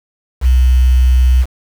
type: tone with quantisation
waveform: sine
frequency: 63 Hz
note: B1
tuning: 35 cents sharp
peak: -6 dBFS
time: 0.41-1.46 s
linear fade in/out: 50 ms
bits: 5
effects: none